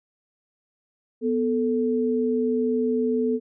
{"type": "tone pair together", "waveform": "sine", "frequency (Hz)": [246.9, 439.5], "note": ["B3", "A4"], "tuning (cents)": [0, -2], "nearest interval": "minor seventh", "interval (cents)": 998, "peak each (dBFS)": [-23, -23], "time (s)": [1.21, 3.4], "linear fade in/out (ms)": 50, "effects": []}